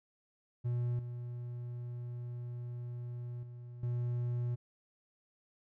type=tone with level steps; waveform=triangle; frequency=121.1 Hz; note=B2; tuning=34 cents flat; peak=-29 / -37 / -43 / -30 dBFS; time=0.64-4.56 s; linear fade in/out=20 ms; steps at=0.99 / 3.43 / 3.83 s; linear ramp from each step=2 ms; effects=none